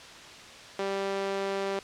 sawtooth tone with high-pass filter, 196 Hz, G3, in tune, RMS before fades -31 dBFS, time 0.79-1.79 s, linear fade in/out 0 ms, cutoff 420 Hz, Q 1.7, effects white hiss -46 dBFS RMS until 1.83 s + low-pass 5000 Hz 12 dB/octave

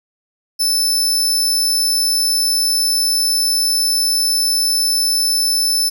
sawtooth tone, 5274 Hz, E8, in tune, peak -11 dBFS, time 0.59-5.9 s, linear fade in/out 20 ms, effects none

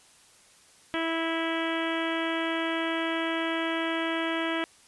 harmonic tone, 327.9 Hz, E4, 9 cents flat, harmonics 1 / 2 / 3 / 4 / 5 / 6 / 7 / 8 / 9 / 10, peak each -30 / -34 / -37 / -37 / -36 / -37 / -39 / -42 / -41 / -40 dBFS, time 0.94-4.64 s, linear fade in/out 0 ms, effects white hiss -57 dBFS RMS until 4.87 s + resampled to 24000 Hz

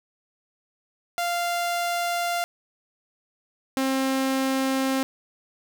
sawtooth tone pair in turn, 695 / 266.1 Hz, F5 / C4, -9 / +29 cents, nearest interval octave + perfect fourth, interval 1662 cents, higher first, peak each -20 / -18 dBFS, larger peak second, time 1.18-2.44 / 3.77-5.03 s, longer neither, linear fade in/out 0 ms, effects none

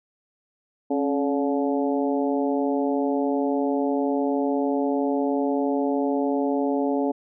harmonic tone with a mistuned harmonic, 143 Hz, D3, 46 cents flat, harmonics 2 / 3 / 4 / 5 / 6, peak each -23 / -27 / -29 / -31 / -33 dBFS, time 0.9-7.12 s, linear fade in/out 10 ms, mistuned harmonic 2, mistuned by -66 cents, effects none

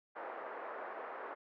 pink band-pass noise, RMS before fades -45 dBFS, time 0.15-1.35 s, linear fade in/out 20 ms, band 430 to 1600 Hz, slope 24 dB/octave, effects none

